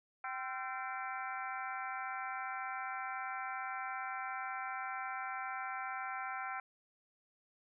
harmonic tone with a mistuned harmonic, 258.2 Hz, C4, 23 cents flat, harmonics 3 / 4 / 5 / 6 / 7 / 8 / 9, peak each -43 / -47 / -43 / -47 / -52 / -51 / -49 dBFS, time 0.24-6.6 s, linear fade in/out 2 ms, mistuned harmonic 5, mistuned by +79 cents, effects none

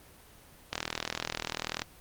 click train, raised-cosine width 0.2 ms, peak -13 dBFS, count 45, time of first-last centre 0.73-1.819 s, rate 40.4 Hz, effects pink hiss -55 dBFS RMS until 2 s + Opus 24 kbps

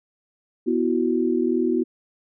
sine chord, B suspended fourth, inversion none, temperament equal, 246.9 / 329.6 / 370 Hz, B3 / E4 / F#4, 0 / 0 / 0 cents, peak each -23 dBFS, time 0.66-1.84 s, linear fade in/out 20 ms, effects none

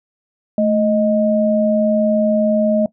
sine tone pair together, 218.4 / 623 Hz, A3 / D#5, -13 / +2 cents, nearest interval octave + tritone, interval 1815 cents, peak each -15 dBFS, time 0.58-2.86 s, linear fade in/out 2 ms, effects noise-tail reverb RT60 0.1 s tail -19 dB re dry

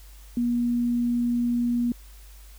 sine tone, 239.9 Hz, A#3, 50 cents sharp, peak -21 dBFS, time 0.37-1.92 s, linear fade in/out 2 ms, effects added 50 Hz sine -44 dBFS peak until 2.58 s + white hiss -54 dBFS RMS until 2.58 s

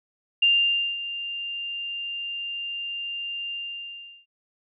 sine tone with ADSR envelope, 2794 Hz, F7, in tune, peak -15 dBFS, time 0.42-4.26 s, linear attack 7 ms, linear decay 540 ms, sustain -14 dB, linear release 740 ms, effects none

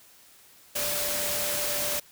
sine tone in noise, 587.3 Hz, D5, in tune, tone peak -35 dBFS, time 0.75-2 s, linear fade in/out 10 ms, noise white, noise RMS -29 dBFS, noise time 0.75-2 s, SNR -9 dB, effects white hiss -55 dBFS RMS until 2.11 s

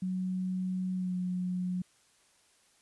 sine tone with pitch glide, 185 to 181.4 Hz, F#3 to F#3, 0 to -34 cents, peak -30 dBFS, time 0.02-1.82 s, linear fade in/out 5 ms, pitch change -34 cents, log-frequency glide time 0.95-1.15 s, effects white hiss -66 dBFS RMS until 2.81 s + resampled to 24000 Hz

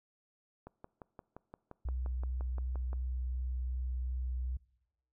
click train, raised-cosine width 1 ms, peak -33 dBFS, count 14, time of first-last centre 0.67-2.931 s, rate 5.75 Hz
sine tone with vibrato, 62.8 Hz, B1, 30 cents sharp, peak -33 dBFS, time 1.85-4.57 s, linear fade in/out 5 ms, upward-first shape sine, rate 2.7 Hz, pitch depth 9 cents each way
effects noise-tail reverb RT60 0.9 s tail -23 dB re dry

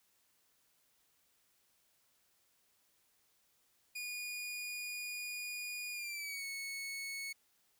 sawtooth tone with pitch glide, 2448 to 2206 Hz, D#7 to C#7, -29 to -9 cents, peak -37 dBFS, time 3.95-7.33 s, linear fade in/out 10 ms, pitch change -180 cents, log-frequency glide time 5.92-6.45 s, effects white hiss -74 dBFS RMS until 7.79 s

